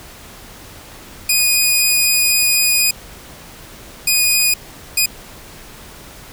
10% pulse tone bursts at uneven times, 2474 Hz, D#7, 10 cents flat, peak -3 dBFS, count 3, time 1.29-2.91 / 4.07-4.54 / 4.97-5.06 s, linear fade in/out 5 ms, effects pink hiss -38 dBFS RMS until 6.32 s

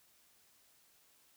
silence, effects white hiss -68 dBFS RMS until 1.36 s

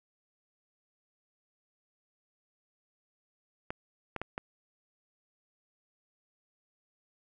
clicks, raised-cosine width 0.5 ms, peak -20 dBFS, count 4, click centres 3.705 / 4.163 / 4.216 / 4.379 s, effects none

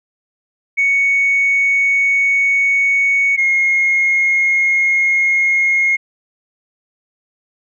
sine tone pair in turn, 2225 / 2150 Hz, C#7 / C7, +6 / +47 cents, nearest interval minor second, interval 59 cents, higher first, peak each -10 dBFS, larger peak neither, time 0.77-3.37 / 3.37-5.97 s, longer neither, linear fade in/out 20 ms, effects tanh soft clip ceiling -7 dBFS

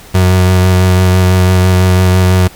35% pulse tone with vibrato, 92 Hz, F#2, 9 cents flat, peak -4 dBFS, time 0.14-2.48 s, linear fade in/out 10 ms, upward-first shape sine, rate 6 Hz, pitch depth 17 cents each way, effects pink hiss -36 dBFS RMS until 2.55 s

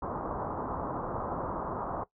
white low-pass noise, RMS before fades -35 dBFS, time 0.02-2.04 s, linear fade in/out 5 ms, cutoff 1200 Hz, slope 48 dB/octave, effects noise-tail reverb RT60 0.1 s tail -17 dB re dry

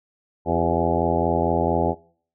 harmonic tone with a mistuned harmonic, 84.4 Hz, E2, 41 cents sharp, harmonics 1 / 2 / 3 / 4 / 5 / 6 / 7 / 8 / 9 / 10, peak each -28 / -28 / -28 / -28 / -28 / -28 / -28 / -28 / -28 / -28 dBFS, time 0.45-1.95 s, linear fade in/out 50 ms, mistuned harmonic 5, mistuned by -51 cents, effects noise-tail reverb RT60 0.5 s tail -21 dB re dry

